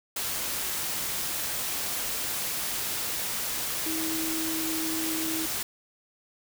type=tone in noise; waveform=sine; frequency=320.8 Hz; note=E4; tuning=47 cents flat; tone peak=-31 dBFS; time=3.86-5.46 s; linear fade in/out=5 ms; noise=white; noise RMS=-31 dBFS; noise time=0.16-5.63 s; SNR=-3 dB; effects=none

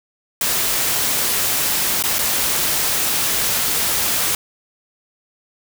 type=noise with dropouts; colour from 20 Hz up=white; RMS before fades=-19 dBFS; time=0.41-4.35 s; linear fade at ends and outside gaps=2 ms; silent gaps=2.026-2.037 / 2.185-2.189 s; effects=none

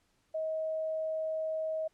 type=tone; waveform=sine; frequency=634 Hz; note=D#5; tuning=32 cents sharp; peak=-31 dBFS; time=0.34-1.88 s; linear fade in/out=10 ms; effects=pink hiss -73 dBFS RMS until 1.93 s + low-pass 10000 Hz 12 dB/octave

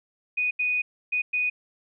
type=tone bursts at uneven times; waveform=sine; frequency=2481 Hz; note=D#7; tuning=6 cents flat; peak=-22 dBFS; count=4; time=0.37-0.51 / 0.59-0.82 / 1.12-1.22 / 1.33-1.5 s; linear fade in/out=10 ms; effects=none

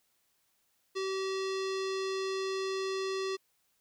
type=tone with low-pass filter; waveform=square; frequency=383.4 Hz; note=G4; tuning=38 cents flat; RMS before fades=-34 dBFS; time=0.95-3.37 s; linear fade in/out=20 ms; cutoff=5100 Hz; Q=2.2; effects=white hiss -74 dBFS RMS until 3.8 s

